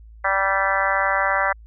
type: harmonic tone with a mistuned harmonic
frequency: 194.3 Hz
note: G3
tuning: 15 cents flat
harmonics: 3 / 4 / 5 / 6 / 7 / 8 / 9 / 10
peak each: -26 / -26 / -26 / -26 / -26 / -26 / -26 / -26 dBFS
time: 0.24-1.53 s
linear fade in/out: 10 ms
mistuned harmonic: 10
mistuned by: +38 cents
effects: added 55 Hz sine -41 dBFS peak until 1.66 s